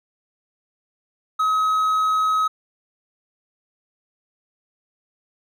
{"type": "tone", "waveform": "triangle", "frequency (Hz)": 1274, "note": "D#6", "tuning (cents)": 41, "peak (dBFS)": -15, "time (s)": [1.39, 2.48], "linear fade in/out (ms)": 10, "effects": []}